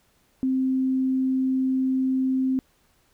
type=tone; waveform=sine; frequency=261.6 Hz; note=C4; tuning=in tune; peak=-20 dBFS; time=0.43-2.59 s; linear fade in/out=0 ms; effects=pink hiss -64 dBFS RMS until 3.13 s

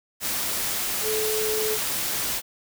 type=tone in noise; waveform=sine; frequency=432.6 Hz; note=A4; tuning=29 cents flat; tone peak=-25 dBFS; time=1.02-1.79 s; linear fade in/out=50 ms; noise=white; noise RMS=-27 dBFS; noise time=0.2-2.42 s; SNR=-1 dB; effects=none

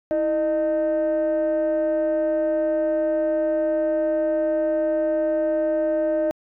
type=tone pair together; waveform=sine; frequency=324.3 / 613 Hz; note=E4 / D#5; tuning=-28 / -26 cents; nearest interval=major seventh; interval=1102 cents; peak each=-23 / -18 dBFS; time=0.11-6.31 s; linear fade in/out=0 ms; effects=tanh soft clip ceiling -16 dBFS

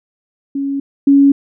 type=tone pair in turn; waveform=sine; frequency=277.2 / 279 Hz; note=C#4 / C#4; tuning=0 / +11 cents; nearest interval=unison; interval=11 cents; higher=second; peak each=-16 / -5 dBFS; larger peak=second; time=0.55-0.8 / 1.07-1.32 s; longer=neither; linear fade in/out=5 ms; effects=none

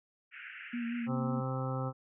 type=band-pass noise; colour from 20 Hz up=pink; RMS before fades=-47 dBFS; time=0.31-1.09 s; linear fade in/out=50 ms; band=1400 to 2800 Hz; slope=96 dB/octave
type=tone with vibrato; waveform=sine; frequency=236.2 Hz; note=A#3; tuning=23 cents sharp; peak=-33 dBFS; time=0.73-1.41 s; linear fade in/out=10 ms; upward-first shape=sine; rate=5.5 Hz; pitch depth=31 cents each way
type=harmonic tone; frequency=130.81 Hz; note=C3; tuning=in tune; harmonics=1 / 2 / 3 / 4 / 6 / 7 / 8 / 9 / 10; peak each=-34 / -41 / -47 / -40 / -44 / -51 / -48 / -49 / -43 dBFS; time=1.06-1.93 s; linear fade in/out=50 ms
effects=none

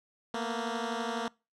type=beating tone pair; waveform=10% pulse; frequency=228 / 240 Hz; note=A#3 / B3; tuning=-38 / -49 cents; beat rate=12 Hz; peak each=-25 / -28 dBFS; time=0.34-1.28 s; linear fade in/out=2 ms; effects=noise-tail reverb RT60 0.3 s tail -25 dB re dry + low-pass 6000 Hz 12 dB/octave

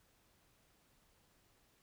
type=silence; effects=pink hiss -72 dBFS RMS until 1.82 s

